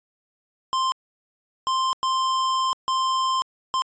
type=tone bursts at uneven times; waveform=square; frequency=1046.5 Hz; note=C6; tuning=in tune; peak=-21 dBFS; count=5; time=0.73-0.92 / 1.67-1.93 / 2.03-2.73 / 2.88-3.42 / 3.74-3.82 s; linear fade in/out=0 ms; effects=resampled to 16000 Hz